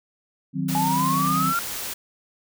sine chord, C diminished, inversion first, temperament equal, 155.56 / 185 / 261.6 Hz, Eb3 / Gb3 / C4, 0 / 0 / 0 cents, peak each -27 / -27 / -27 dBFS, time 0.53-1.54 s, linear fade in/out 50 ms
white noise, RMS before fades -31 dBFS, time 0.68-1.94 s, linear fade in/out 10 ms
sine linear sweep, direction up, 830.6 to 1396.9 Hz, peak -21 dBFS, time 0.75-1.59 s, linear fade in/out 0 ms
effects none

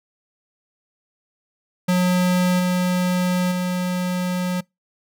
square tone with level steps, 180.8 Hz, F#3, 40 cents flat, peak -16 / -18 / -21 dBFS, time 1.88-4.61 s, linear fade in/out 10 ms, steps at 2.59 / 3.51 s, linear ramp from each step 10 ms, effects noise-tail reverb RT60 0.2 s tail -26 dB re dry

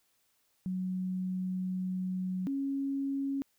sine tone pair in turn, 185 / 275.1 Hz, F#3 / C#4, 0 / -13 cents, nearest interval perfect fifth, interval 687 cents, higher second, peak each -31 / -30 dBFS, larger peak second, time 0.66-2.47 / 2.47-3.42 s, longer first, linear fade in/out 0 ms, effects white hiss -73 dBFS RMS until 3.58 s

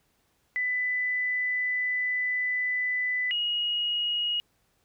sine tone pair in turn, 1996 / 2887 Hz, B6 / F#7, +18 / -43 cents, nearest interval tritone, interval 639 cents, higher second, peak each -25 dBFS, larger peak neither, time 0.56-3.31 / 3.31-4.4 s, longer first, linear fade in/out 0 ms, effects pink hiss -70 dBFS RMS until 4.84 s

